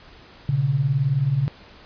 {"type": "beating tone pair", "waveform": "sine", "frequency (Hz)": [121.7, 140.7], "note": ["B2", "C#3"], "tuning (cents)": [-25, 26], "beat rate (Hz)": 19, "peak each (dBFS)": [-24, -19], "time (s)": [0.49, 1.48], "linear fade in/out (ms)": 0, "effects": ["pink hiss -47 dBFS RMS until 1.85 s", "resampled to 11025 Hz"]}